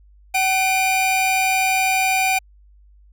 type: tone pair together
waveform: 45% pulse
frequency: 756 / 2400 Hz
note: F#5 / D7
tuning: +37 / +37 cents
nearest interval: octave + minor sixth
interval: 2000 cents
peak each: -19 dBFS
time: 0.34-2.39 s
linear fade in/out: 10 ms
effects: added 50 Hz sine -47 dBFS peak until 3.12 s